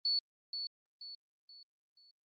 sine tone with echo, 4438 Hz, C#8, 1 cent sharp, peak -29 dBFS, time 0.05-0.19 s, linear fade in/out 2 ms, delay 480 ms, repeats 4, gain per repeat -8 dB, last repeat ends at 2.11 s, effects Opus 24 kbps

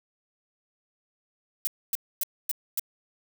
violet noise bursts, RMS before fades -27 dBFS, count 5, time 1.65-2.795 s, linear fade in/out 0 ms, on 21 ms, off 260 ms, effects none

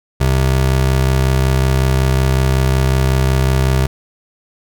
square tone pair together, 65.41 / 130.82 Hz, C2 / C3, 0 / 0 cents, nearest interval octave, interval 1200 cents, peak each -15 dBFS, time 0.2-3.87 s, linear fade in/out 10 ms, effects none

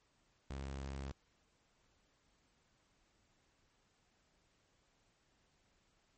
sawtooth tone, 68 Hz, C#2, 33 cents flat, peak -38 dBFS, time 0.5-1.12 s, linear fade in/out 5 ms, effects pink hiss -75 dBFS RMS until 6.17 s + MP3 32 kbps

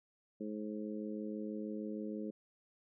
harmonic tone, 106.3 Hz, G#2, 41 cents sharp, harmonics 2 / 3 / 4 / 5, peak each -41 / -44 / -46 / -49 dBFS, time 0.4-2.31 s, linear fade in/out 10 ms, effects none

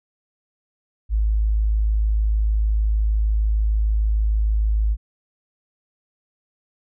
sine tone, 53.3 Hz, G#1, 46 cents sharp, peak -16 dBFS, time 1.09-4.97 s, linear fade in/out 50 ms, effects none

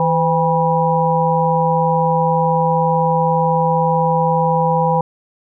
harmonic tone with a mistuned harmonic, 162 Hz, E3, 30 cents flat, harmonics 1 / 3 / 5 / 6, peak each -18 / -18 / -18 / -18 dBFS, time 0-5.01 s, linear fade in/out 2 ms, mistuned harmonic 3, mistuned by +73 cents, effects none

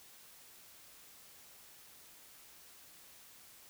silence, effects white hiss -58 dBFS RMS until 3.69 s

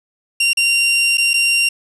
sawtooth tone with dropouts, 2766 Hz, F7, 17 cents flat, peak -9 dBFS, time 0.4-1.69 s, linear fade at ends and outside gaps 5 ms, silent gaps 0.533-0.571 / 1.173-1.18 / 1.334-1.339 s, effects resampled to 24000 Hz + 7-bit

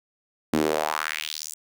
sawtooth tone with high-pass filter sweep, 77.1 Hz, D#2, 15 cents flat, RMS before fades -27 dBFS, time 0.53-1.54 s, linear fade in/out 5 ms, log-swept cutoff 240 to 8100 Hz, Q 2.7, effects none

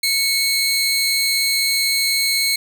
sawtooth tone pair together, 2205 / 4128 Hz, C#7 / C8, -10 / -24 cents, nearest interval major seventh, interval 1086 cents, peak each -16 dBFS, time 0.03-2.56 s, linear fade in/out 5 ms, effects none

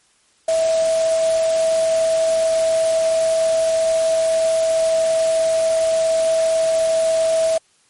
sine tone in noise, 650 Hz, E5, 24 cents flat, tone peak -14 dBFS, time 0.48-7.58 s, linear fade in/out 5 ms, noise white, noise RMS -29 dBFS, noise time 0.48-7.58 s, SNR +12 dB, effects white hiss -58 dBFS RMS until 7.89 s + MP3 48 kbps

